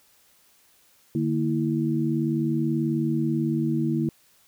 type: tone cluster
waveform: sine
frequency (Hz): 148.8 / 229.2 / 327.5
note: D3 / A#3 / E4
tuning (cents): +23 / -29 / -11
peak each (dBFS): -26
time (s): 1.15-4.09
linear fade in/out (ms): 2
effects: white hiss -60 dBFS RMS until 4.47 s